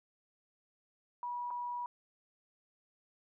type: tone with dropouts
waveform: sine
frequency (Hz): 970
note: B5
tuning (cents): -31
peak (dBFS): -36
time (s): 1.23-1.86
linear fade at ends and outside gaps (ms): 1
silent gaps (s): 1.505-1.51
effects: none